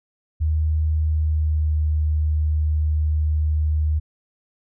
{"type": "tone with pitch glide", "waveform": "sine", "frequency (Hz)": [77.78, 76.66], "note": ["D#2", "D#2"], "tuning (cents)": [0, -25], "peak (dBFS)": -17, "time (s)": [0.4, 4], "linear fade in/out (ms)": 20, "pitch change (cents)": -25, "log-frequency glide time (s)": [1.03, 1.81], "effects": []}